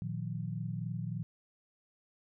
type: chord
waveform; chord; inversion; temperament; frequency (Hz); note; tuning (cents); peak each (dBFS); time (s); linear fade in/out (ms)
sine; Bb suspended fourth; none; equal with one note detuned; 116.54 / 155.56 / 179.11; Bb2 / Eb3 / F3; 0 / 0 / +44; -38 / -39 / -40; 0.02-1.23; 0
effects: none